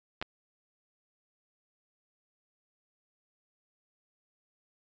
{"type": "clicks", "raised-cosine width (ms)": 0.3, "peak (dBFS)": -19, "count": 2, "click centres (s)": [0.215, 0.225], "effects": ["resampled to 16000 Hz"]}